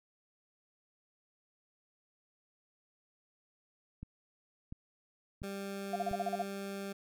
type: click train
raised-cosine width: 5 ms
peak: -31 dBFS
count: 4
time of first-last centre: 4.03-6.113 s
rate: 1.44 Hz
type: tone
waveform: 20% pulse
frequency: 197.5 Hz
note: G3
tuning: 13 cents sharp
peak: -34 dBFS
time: 5.43-6.93 s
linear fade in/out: 10 ms
type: tone bursts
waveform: sine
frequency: 700 Hz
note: F5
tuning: 4 cents sharp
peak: -30 dBFS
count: 8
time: 5.93-6.422 s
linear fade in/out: 5 ms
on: 30 ms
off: 36 ms
effects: none